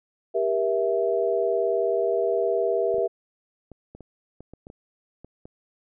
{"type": "chord", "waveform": "sine", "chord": "E diminished", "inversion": "first", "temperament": "just", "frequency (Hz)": [395.6, 474.7, 659.3], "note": ["G4", "Bb4", "E5"], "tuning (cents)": [16, 31, 0], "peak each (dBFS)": -25, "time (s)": [0.34, 3.08], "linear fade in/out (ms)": 20}
{"type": "clicks", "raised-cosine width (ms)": 2, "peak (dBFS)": -29, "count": 11, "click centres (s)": [2.943, 2.983, 3.717, 3.95, 4.007, 4.406, 4.536, 4.669, 4.701, 5.246, 5.455]}
{"effects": []}